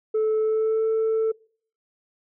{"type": "tone with pitch glide", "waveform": "sine", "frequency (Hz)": [435.5, 443.4], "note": ["A4", "A4"], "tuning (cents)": [-18, 13], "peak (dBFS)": -17, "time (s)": [0.14, 1.32], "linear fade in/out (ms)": 10, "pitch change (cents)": 31, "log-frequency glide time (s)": [0.4, 0.85], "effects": ["noise-tail reverb RT60 0.5 s tail -26 dB re dry", "tanh soft clip ceiling -18 dBFS"]}